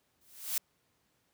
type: noise with exponential growth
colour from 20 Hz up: blue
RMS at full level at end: -29 dBFS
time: 0.21-0.58 s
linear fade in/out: 2 ms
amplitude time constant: 80 ms
effects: pink hiss -74 dBFS RMS until 1.33 s + high-pass 80 Hz 12 dB/octave